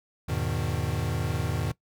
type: chord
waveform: square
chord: E major seventh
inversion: none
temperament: equal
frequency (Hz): 82.41 / 103.83 / 123.47 / 155.56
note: E2 / G#2 / B2 / D#3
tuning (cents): 0 / 0 / 0 / 0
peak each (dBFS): -33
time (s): 0.28-1.72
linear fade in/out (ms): 10
effects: noise-tail reverb RT60 0.1 s tail -19 dB re dry